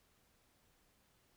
silence, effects pink hiss -73 dBFS RMS until 1.36 s

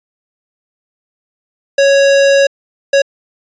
square tone bursts at uneven times, 554.4 Hz, C#5, in tune, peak -7 dBFS, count 2, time 1.78-2.47 / 2.93-3.02 s, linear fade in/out 5 ms, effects resampled to 16000 Hz

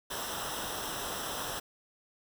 pink noise with comb filter, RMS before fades -37 dBFS, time 0.1-1.6 s, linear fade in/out 10 ms, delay 0.44 ms, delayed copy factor -0.75, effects none

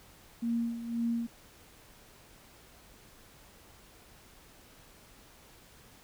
sine tone with tremolo, 233.1 Hz, A#3, in tune, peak -27 dBFS, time 0.42-1.27 s, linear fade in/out 10 ms, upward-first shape sine, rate 1.9 Hz, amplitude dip 70%, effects pink hiss -57 dBFS RMS until 6.03 s

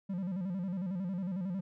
triangle tone with vibrato, 185 Hz, F#3, in tune, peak -31 dBFS, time 0.09-1.61 s, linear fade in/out 10 ms, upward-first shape square, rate 11 Hz, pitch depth 99 cents each way, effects none

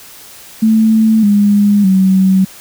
sine tone with pitch steps, 220.6 / 204.6 / 189.84 Hz, A3 / G#3 / F#3, +5 / -26 / +45 cents, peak -6 dBFS, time 0.62-2.45 s, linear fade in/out 10 ms, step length 610 ms, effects white hiss -36 dBFS RMS until 2.6 s

